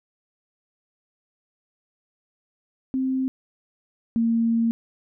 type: tone pair in turn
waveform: sine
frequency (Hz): 262 / 229.6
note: C4 / A#3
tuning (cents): +2 / -26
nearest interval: major second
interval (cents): 228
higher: first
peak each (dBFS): -21 / -18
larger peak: second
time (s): 2.94-3.28 / 4.16-4.71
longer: second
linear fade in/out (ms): 0
effects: none